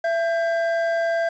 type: tone pair together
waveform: triangle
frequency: 668.9 / 1591 Hz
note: E5 / G6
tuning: +25 / +25 cents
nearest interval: octave + minor third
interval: 1500 cents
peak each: -18 / -26 dBFS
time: 0.04-1.29 s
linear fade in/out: 5 ms
effects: resampled to 16000 Hz + 8-bit